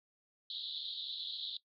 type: band-pass noise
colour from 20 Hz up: pink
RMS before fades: -42 dBFS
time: 0.5-1.57 s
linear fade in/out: 2 ms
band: 3400 to 4200 Hz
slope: 96 dB/octave
effects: noise-tail reverb RT60 0.1 s tail -18 dB re dry